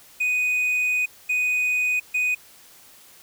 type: tone bursts at uneven times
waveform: triangle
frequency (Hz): 2489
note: D#7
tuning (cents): 0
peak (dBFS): -18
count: 3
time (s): 0.2-1.06 / 1.29-2 / 2.14-2.35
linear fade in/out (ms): 10
effects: white hiss -50 dBFS RMS until 3.22 s